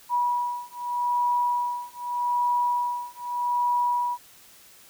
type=beating tone pair; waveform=sine; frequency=971 / 971.82 Hz; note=B5 / B5; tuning=-30 / -28 cents; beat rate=0.82 Hz; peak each=-26 dBFS; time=0.09-4.18 s; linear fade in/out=50 ms; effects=white hiss -52 dBFS RMS until 4.89 s